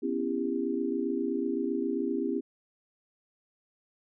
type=chord; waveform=sine; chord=C# half-diminished seventh; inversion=third; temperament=just; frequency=249.5 / 277.2 / 332.6 / 399.1 Hz; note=B3 / C#4 / E4 / G4; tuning=+18 / 0 / +16 / +31 cents; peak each=-33 dBFS; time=0.02-2.41 s; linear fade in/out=20 ms; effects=none